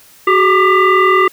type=tone with frequency modulation; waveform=sine; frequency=415.3 Hz; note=G#4; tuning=in tune; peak=-7 dBFS; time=0.27-1.28 s; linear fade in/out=5 ms; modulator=790 Hz; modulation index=2; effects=white hiss -44 dBFS RMS until 1.32 s